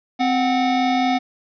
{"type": "tone pair together", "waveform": "square", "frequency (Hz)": [259.5, 734], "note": ["C4", "F#5"], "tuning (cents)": [-14, -14], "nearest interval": "octave + tritone", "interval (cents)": 1800, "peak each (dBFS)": -20, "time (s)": [0.19, 1.19], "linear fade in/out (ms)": 20, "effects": ["resampled to 11025 Hz", "8-bit"]}